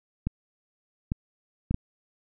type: clicks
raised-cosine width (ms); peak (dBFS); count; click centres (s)
5; -14; 4; 0.27 / 1.119 / 1.71 / 1.744
effects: none